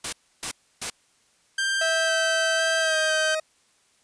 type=noise bursts; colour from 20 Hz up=white; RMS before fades=-29 dBFS; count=3; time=0.04-0.901 s; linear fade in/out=5 ms; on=87 ms; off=300 ms
type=tone with vibrato; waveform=sawtooth; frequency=1568 Hz; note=G6; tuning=in tune; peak=-19 dBFS; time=1.58-3.35 s; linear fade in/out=5 ms; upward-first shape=square; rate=0.99 Hz; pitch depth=13 cents each way
type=tone with pitch glide; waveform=40% pulse; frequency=653 to 628.2 Hz; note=E5 to D#5; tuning=-17 to +16 cents; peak=-24 dBFS; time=1.81-3.4 s; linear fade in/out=5 ms; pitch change=-67 cents; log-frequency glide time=2.79-2.97 s
effects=white hiss -63 dBFS RMS until 4.03 s + resampled to 22050 Hz